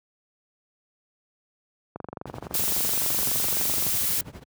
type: click train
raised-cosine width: 1 ms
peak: -20 dBFS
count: 46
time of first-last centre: 1.96-3.867 s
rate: 23.6 Hz
type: noise with tremolo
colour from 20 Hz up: brown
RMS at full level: -32 dBFS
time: 2.26-4.44 s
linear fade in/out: 10 ms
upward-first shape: triangle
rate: 12 Hz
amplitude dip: 95%
type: noise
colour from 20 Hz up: blue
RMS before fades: -25 dBFS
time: 2.54-4.21 s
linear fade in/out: 2 ms
effects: high-pass 100 Hz 12 dB/octave